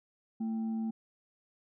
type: tone with frequency modulation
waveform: sine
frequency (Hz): 223.3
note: A3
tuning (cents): +26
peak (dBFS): -31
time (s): 0.4-0.91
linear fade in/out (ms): 10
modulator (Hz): 562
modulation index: 0.22
effects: none